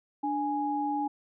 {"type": "tone pair together", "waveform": "sine", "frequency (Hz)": [293.7, 830.6], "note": ["D4", "G#5"], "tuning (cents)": [0, 0], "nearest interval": "octave + tritone", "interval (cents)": 1800, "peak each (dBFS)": [-31, -29], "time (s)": [0.23, 1.08], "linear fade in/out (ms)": 10, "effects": []}